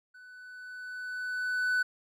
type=tone with level ramp; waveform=triangle; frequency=1496 Hz; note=F#6; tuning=19 cents sharp; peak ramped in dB=-48 to -22 dBFS; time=0.14-1.83 s; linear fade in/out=10 ms; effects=none